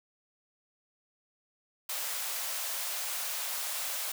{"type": "high-pass noise", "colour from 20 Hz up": "white", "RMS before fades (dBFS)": -35, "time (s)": [1.89, 4.12], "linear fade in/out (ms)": 5, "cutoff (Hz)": 510, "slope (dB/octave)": 48, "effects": []}